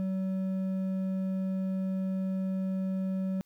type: tone with hard clipping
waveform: sine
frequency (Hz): 189.4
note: F#3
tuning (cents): +41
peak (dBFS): -30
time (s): 0-3.41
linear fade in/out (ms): 0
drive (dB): 5
effects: white hiss -73 dBFS RMS until 3.45 s